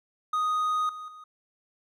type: tone with level steps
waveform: triangle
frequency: 1244.5 Hz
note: D#6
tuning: in tune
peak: -22 / -35 / -42 dBFS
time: 0.33-1.24 s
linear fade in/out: 5 ms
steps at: 0.89 / 1.08 s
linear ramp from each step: 2 ms
effects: none